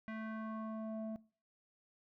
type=tone with low-pass filter sweep; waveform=square; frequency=220 Hz; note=A3; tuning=in tune; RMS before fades=-43 dBFS; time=0.08-1.16 s; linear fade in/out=0 ms; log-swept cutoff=2000 to 560 Hz; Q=2.7; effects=noise-tail reverb RT60 0.4 s tail -21 dB re dry